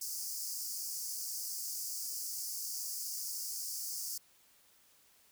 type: high-pass noise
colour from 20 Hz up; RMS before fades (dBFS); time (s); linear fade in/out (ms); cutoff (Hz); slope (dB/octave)
pink; -40; 0.01-4.18; 5; 4700; 96
effects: white hiss -66 dBFS RMS until 5.31 s